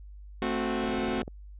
sawtooth chord, F# diminished, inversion first, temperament equal with one note detuned, 220 / 261.6 / 366.4 Hz, A3 / C4 / F#4, 0 / 0 / -17 cents, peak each -28 dBFS, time 0.42-1.22 s, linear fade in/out 0 ms
click train, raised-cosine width 2 ms, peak -25 dBFS, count 10, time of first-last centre 0.84-1.279 s, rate 20.5 Hz
effects added 50 Hz sine -43 dBFS peak until 1.59 s + resampled to 8000 Hz

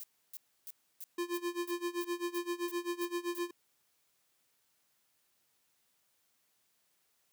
violet noise bursts, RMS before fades -45 dBFS, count 11, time 0-3.385 s, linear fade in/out 0 ms, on 35 ms, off 300 ms
square tone with tremolo, 348 Hz, F4, 6 cents flat, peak -32 dBFS, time 1.18-3.51 s, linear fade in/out 5 ms, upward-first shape sine, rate 7.7 Hz, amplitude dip 90%
effects white hiss -75 dBFS RMS until 7.32 s + high-pass 80 Hz 12 dB/octave

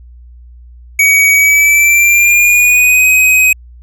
square tone with pitch glide, 2259 to 2521 Hz, C#7 to D#7, +32 to +22 cents, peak -6 dBFS, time 0.99-3.53 s, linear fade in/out 5 ms, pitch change +190 cents, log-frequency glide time 1.33-3.08 s, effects added 60 Hz sine -33 dBFS peak until 3.82 s

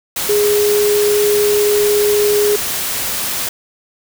sine tone in noise, 415.3 Hz, G#4, in tune, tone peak -11 dBFS, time 0.29-2.56 s, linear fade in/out 5 ms, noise white, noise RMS -20 dBFS, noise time 0.16-3.49 s, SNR +6 dB, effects none

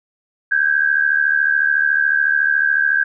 sine tone pair together, 1558.1 / 1632 Hz, G6 / G#6, -11 / -31 cents, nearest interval minor second, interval 80 cents, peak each -16 dBFS, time 0.51-3.04 s, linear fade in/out 10 ms, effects none

